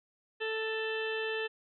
harmonic tone, 441 Hz, A4, 4 cents sharp, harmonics 1 / 2 / 3 / 4 / 6 / 7 / 8 / 9, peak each -34 / -45 / -48 / -38 / -40 / -44 / -48 / -54 dBFS, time 0.4-1.48 s, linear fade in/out 20 ms, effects none

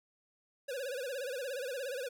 square tone with vibrato, 523.3 Hz, C5, in tune, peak -37 dBFS, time 0.68-2.09 s, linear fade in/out 10 ms, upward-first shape sine, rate 17 Hz, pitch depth 140 cents each way, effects none

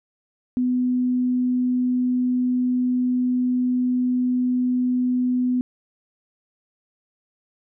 sine tone, 250 Hz, B3, 21 cents sharp, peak -18 dBFS, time 0.57-5.61 s, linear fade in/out 0 ms, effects none

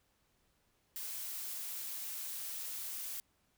blue noise, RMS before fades -42 dBFS, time 0.96-3.2 s, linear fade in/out 0 ms, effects pink hiss -75 dBFS RMS until 3.57 s

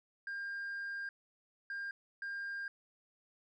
sine tone bursts at uneven times, 1603 Hz, G6, 38 cents sharp, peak -36 dBFS, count 3, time 0.27-1.09 / 1.7-1.91 / 2.22-2.68 s, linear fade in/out 2 ms, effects tanh soft clip ceiling -37 dBFS

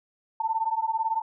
sine beating tone pair, 885 / 903 Hz, A5 / A5, +10 / +45 cents, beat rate 18 Hz, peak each -27 dBFS, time 0.4-1.22 s, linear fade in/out 5 ms, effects none

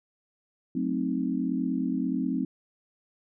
sine chord, F# diminished seventh, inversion none, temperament equal, 185 / 220 / 261.6 / 311.1 Hz, F#3 / A3 / C4 / Eb4, 0 / 0 / 0 / 0 cents, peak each -32 / -33 / -28 / -33 dBFS, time 0.75-2.45 s, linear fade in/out 5 ms, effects none

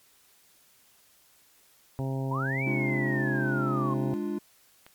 harmonic tone, 133.8 Hz, C3, 39 cents sharp, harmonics 1 / 2 / 3 / 4 / 5 / 6 / 7, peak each -29 / -35 / -39 / -41 / -43 / -45 / -46 dBFS, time 1.99-4.14 s, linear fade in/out 0 ms
sine linear two-way sweep, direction up then down, 896 to 2342 to 1055 Hz, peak -30 dBFS, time 2.31-3.94 s, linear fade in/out 5 ms, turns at 2.64 s
triangle chord, D diminished, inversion second, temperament equal with one note detuned, 207.7 / 295.5 / 349.2 Hz, Ab3 / D4 / F4, 0 / +11 / 0 cents, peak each -31 dBFS, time 2.66-4.39 s, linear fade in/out 10 ms
click, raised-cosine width 0.3 ms, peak -32 dBFS, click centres 4.865 s
effects white hiss -61 dBFS RMS until 4.94 s + MP3 96 kbps

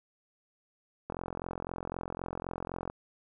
click train, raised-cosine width 1 ms, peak -22 dBFS, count 80, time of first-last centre 1.1-2.9 s, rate 43.9 Hz, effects none

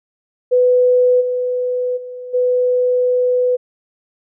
sine tone with level steps, 498.2 Hz, B4, 15 cents sharp, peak -9 / -16 / -27 / -12 dBFS, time 0.51-3.57 s, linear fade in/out 20 ms, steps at 1.2 / 1.96 / 2.33 s, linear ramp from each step 20 ms, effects none

